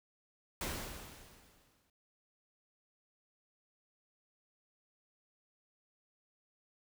pink noise with exponential decay, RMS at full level -37 dBFS, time 0.61-1.9 s, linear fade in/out 2 ms, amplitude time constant 280 ms, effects none

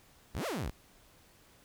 sawtooth exponential two-way sweep, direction up then down, 38.78 to 718 to 38.78 Hz, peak -30 dBFS, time 0.34-0.71 s, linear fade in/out 20 ms, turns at 0.46 s, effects pink hiss -62 dBFS RMS until 1.64 s

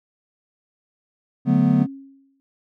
triangle chord, B minor seventh, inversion first, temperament equal, 146.83 / 185 / 220 / 246.9 Hz, D3 / F#3 / A3 / B3, 0 / 0 / 0 / 0 cents, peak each -18 / -19 / -19 / -16 dBFS, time 1.45-1.87 s, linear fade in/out 50 ms
sine tone with exponential decay, 272.7 Hz, C#4, 28 cents flat, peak -25 dBFS, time 1.8-2.4 s, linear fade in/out 0 ms, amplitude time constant 130 ms
effects none

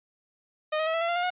sawtooth tone with pitch steps, 616 / 630.4 / 645.1 / 660.2 / 675.6 / 691.4 / 707.6 / 724.1 Hz, D#5 / D#5 / E5 / E5 / E5 / F5 / F5 / F#5, -17 / +23 / -38 / +2 / +42 / -18 / +23 / -38 cents, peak -21 dBFS, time 0.72-1.304 s, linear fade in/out 10 ms, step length 73 ms, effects resampled to 8000 Hz

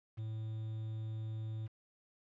triangle tone with quantisation, 110 Hz, A2, in tune, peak -36 dBFS, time 0.17-1.68 s, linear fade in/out 20 ms, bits 10, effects low-pass 3000 Hz 12 dB/octave

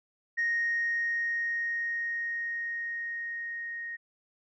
sine tone with level ramp, 1864.7 Hz, A#6, in tune, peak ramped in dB -24 to -35 dBFS, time 0.37-3.97 s, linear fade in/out 20 ms, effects tanh soft clip ceiling -22 dBFS

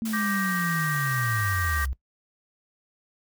sine linear sweep, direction down, 226.7 to 61.74 Hz, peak -26 dBFS, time 0.02-1.93 s, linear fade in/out 0 ms
white noise, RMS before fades -37 dBFS, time 0.05-1.86 s, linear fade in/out 5 ms
sine chord, G minor, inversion second, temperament just, 1176 / 1568 / 1881.6 Hz, D6 / G6 / Bb6, +2 / 0 / +16 cents, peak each -31 dBFS, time 0.13-1.85 s, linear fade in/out 5 ms
effects noise-tail reverb RT60 0.1 s tail -18 dB re dry

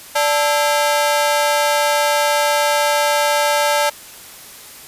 sawtooth ring-modulated tone, 734 Hz, F#5, 14 cents flat, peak -7 dBFS, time 0.15-3.9 s, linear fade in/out 10 ms, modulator 149 Hz, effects white hiss -38 dBFS RMS until 4.87 s + resampled to 32000 Hz

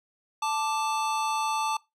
square tone pair together, 880.3 / 1175 Hz, A5 / D6, +1 / +1 cents, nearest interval perfect fourth, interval 500 cents, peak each -28 / -31 dBFS, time 0.42-1.77 s, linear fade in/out 5 ms, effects noise-tail reverb RT60 0.2 s tail -21 dB re dry + low-pass 9000 Hz 12 dB/octave

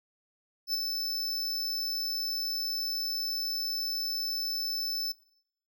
square tone with ADSR envelope, 5274 Hz, E8, in tune, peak -26 dBFS, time 0.67-5.12 s, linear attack 70 ms, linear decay 15 ms, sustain -5 dB, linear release 5 ms, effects noise-tail reverb RT60 0.7 s tail -19 dB re dry

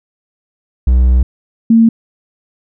triangle / sine tone pair in turn, 62.5 / 227.3 Hz, B1 / A#3, +21 / -43 cents, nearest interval octave + minor seventh, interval 2236 cents, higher second, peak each -4 dBFS, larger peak neither, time 0.87-1.23 / 1.7-1.89 s, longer first, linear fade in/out 5 ms, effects none

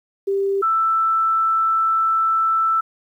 sine tone pair in turn, 393.9 / 1324.9 Hz, G4 / E6, +8 / +8 cents, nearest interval octave + major sixth, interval 2100 cents, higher second, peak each -17 / -15 dBFS, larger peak second, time 0.27-0.62 / 0.62-2.81 s, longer second, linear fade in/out 10 ms, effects 9-bit

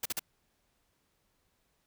white noise bursts, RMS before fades -33 dBFS, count 3, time 0.03-0.194 s, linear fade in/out 5 ms, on 26 ms, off 43 ms, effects pink hiss -75 dBFS RMS until 1.86 s

